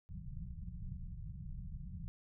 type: low-pass noise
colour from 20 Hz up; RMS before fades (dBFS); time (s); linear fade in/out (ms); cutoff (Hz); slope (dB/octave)
pink; -45; 0.09-2.08; 0; 190; 96
effects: none